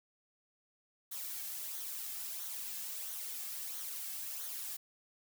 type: noise with flanger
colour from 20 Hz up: blue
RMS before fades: -42 dBFS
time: 1.11-4.77 s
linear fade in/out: 10 ms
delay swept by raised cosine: 0.39 to 2.09 ms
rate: 1.5 Hz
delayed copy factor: -0.5
effects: none